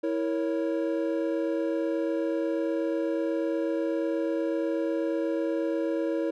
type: chord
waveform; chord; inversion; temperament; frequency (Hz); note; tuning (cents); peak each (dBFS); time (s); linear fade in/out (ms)
triangle; A# diminished; second; equal with one note detuned; 327.5 / 466.2 / 554.4; E4 / A#4 / C#5; -11 / 0 / 0; -26 / -30 / -29; 0.03-6.31; 10
effects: none